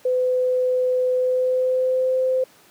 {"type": "tone with pitch glide", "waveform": "sine", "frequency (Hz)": [506, 516.6], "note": ["B4", "C5"], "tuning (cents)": [42, -22], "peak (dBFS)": -17, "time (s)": [0.05, 2.44], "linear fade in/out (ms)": 5, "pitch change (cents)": 36, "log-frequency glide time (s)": [1.13, 2.17], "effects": ["pink hiss -52 dBFS RMS until 2.7 s", "high-pass 200 Hz 12 dB/octave"]}